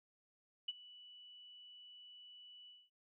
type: tone with ADSR envelope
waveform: sine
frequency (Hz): 2960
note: F#7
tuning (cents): 0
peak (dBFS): -35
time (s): 0.68-2.9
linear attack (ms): 7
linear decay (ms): 31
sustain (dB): -20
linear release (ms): 220
effects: none